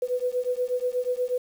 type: beating tone pair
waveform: sine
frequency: 493.9 / 502.2 Hz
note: B4 / B4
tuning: 0 / +29 cents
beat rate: 8.3 Hz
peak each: -27 dBFS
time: 0.02-1.38 s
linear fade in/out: 5 ms
effects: 8-bit